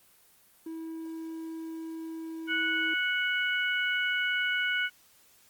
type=tone; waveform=triangle; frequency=324.5 Hz; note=E4; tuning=27 cents flat; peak=-34 dBFS; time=0.66-2.94 s; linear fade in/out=5 ms
type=harmonic tone; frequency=737 Hz; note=F#5; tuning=7 cents flat; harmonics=2 / 3 / 4; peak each=-28 / -32 / -34 dBFS; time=2.47-4.9 s; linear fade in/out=50 ms
effects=white hiss -61 dBFS RMS until 5.49 s + Opus 24 kbps

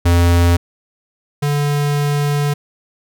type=tone pair in turn; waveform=square; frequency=86.3 / 145.14 Hz; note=F2 / D3; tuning=-20 / -20 cents; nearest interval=major sixth; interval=900 cents; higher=second; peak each=-10 / -15 dBFS; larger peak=first; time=0.05-0.57 / 1.42-2.54 s; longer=second; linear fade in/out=10 ms; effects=none

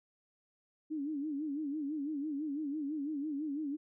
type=tone with vibrato; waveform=sine; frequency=294.4 Hz; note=D4; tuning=4 cents sharp; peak=-34 dBFS; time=0.9-3.77 s; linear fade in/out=20 ms; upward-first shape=sine; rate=6 Hz; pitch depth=120 cents each way; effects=none

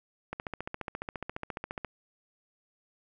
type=click train; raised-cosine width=0.5 ms; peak=-20 dBFS; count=23; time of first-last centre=0.33-1.847 s; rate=14.5 Hz; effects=none

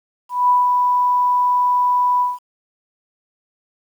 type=tone with ADSR envelope; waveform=sine; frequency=987.8 Hz; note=B5; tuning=in tune; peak=-10 dBFS; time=0.29-2.39 s; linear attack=200 ms; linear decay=170 ms; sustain=-3 dB; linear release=180 ms; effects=8-bit

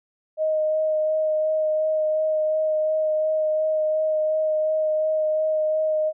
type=tone with vibrato; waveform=sine; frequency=622.3 Hz; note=D#5; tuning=in tune; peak=-19 dBFS; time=0.37-6.13 s; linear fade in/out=50 ms; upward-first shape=sine; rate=2.8 Hz; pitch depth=12 cents each way; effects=none

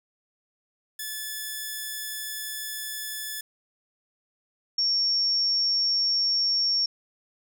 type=tone pair in turn; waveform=5% pulse / sine; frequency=1731 / 5496 Hz; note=A6 / F8; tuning=-29 / -29 cents; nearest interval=octave + minor sixth; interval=2000 cents; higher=second; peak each=-21 dBFS; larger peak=neither; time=0.99-3.41 / 4.78-6.86 s; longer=first; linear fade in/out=5 ms; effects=none

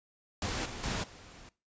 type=noise with level steps; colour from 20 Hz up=pink; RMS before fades=-34 / -42 / -34 / -52 dBFS; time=0.42-1.49 s; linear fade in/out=2 ms; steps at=0.65 / 0.83 / 1.03 s; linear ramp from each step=10 ms; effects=noise-tail reverb RT60 0.3 s tail -20 dB re dry + resampled to 16000 Hz

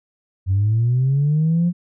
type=linear sweep; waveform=sine; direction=up; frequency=91.8 to 178 Hz; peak=-13 dBFS; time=0.46-1.73 s; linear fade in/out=50 ms; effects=tanh soft clip ceiling -11 dBFS

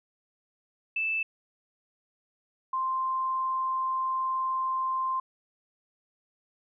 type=tone pair in turn; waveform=sine; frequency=2637 / 1046.5 Hz; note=E7 / C6; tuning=0 / 0 cents; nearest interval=octave + major third; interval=1600 cents; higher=first; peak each=-26 dBFS; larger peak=neither; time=0.96-1.23 / 2.73-5.2 s; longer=second; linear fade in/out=5 ms; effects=none

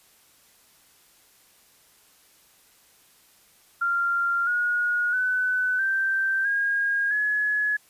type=tone with pitch steps; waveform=sine; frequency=1388 / 1444.4 / 1503.2 / 1564.3 / 1627.9 / 1694.1 Hz; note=F6 / F#6 / F#6 / G6 / G#6 / G#6; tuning=-11 / -42 / +27 / -4 / -35 / +34 cents; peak=-21 dBFS; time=3.81-7.77 s; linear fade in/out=10 ms; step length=660 ms; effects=white hiss -58 dBFS RMS until 7.89 s + resampled to 32000 Hz

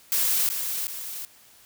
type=noise with echo; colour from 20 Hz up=blue; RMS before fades=-23 dBFS; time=0.12-0.49 s; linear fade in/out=0 ms; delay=380 ms; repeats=2; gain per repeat=-6 dB; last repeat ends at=1.25 s; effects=white hiss -54 dBFS RMS until 1.65 s

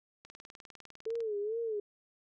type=click train; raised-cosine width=0.2 ms; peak=-34 dBFS; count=20; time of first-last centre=0.25-1.205 s; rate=19.9 Hz
type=tone with vibrato; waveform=sine; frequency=434.7 Hz; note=A4; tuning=21 cents flat; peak=-32 dBFS; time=1.06-1.8 s; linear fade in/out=5 ms; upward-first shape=sine; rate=2.3 Hz; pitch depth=120 cents each way
effects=none

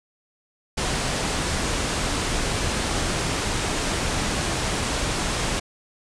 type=low-pass noise; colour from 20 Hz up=pink; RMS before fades=-25 dBFS; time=0.77-5.6 s; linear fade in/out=10 ms; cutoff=9600 Hz; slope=48 dB/octave; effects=none

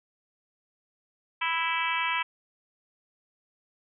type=harmonic tone with a mistuned harmonic; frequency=329.6 Hz; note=E4; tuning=in tune; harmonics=3 / 4 / 5 / 6 / 7 / 8 / 9 / 10; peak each=-30 / -35 / -36 / -35 / -32 / -33 / -40 / -38 dBFS; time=1.41-2.23 s; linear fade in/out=10 ms; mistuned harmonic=10; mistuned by=-47 cents; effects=none

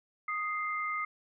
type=tone pair together; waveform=sine; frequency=1244.5 / 2093 Hz; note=D#6 / C7; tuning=0 / 0 cents; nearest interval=major sixth; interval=900 cents; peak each=-33 / -35 dBFS; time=0.28-1.05 s; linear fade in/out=5 ms; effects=none

